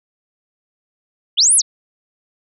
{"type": "linear two-way sweep", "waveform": "sine", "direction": "up then down", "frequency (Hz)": [2724, 11175, 3426], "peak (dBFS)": -9, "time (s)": [1.37, 1.62], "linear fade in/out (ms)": 20, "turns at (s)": 1.56, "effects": []}